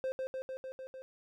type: tone with echo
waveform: triangle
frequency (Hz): 523.3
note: C5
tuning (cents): 0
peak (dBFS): -30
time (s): 0.04-0.12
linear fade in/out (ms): 0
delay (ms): 150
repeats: 6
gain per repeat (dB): -2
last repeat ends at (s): 1.02
effects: none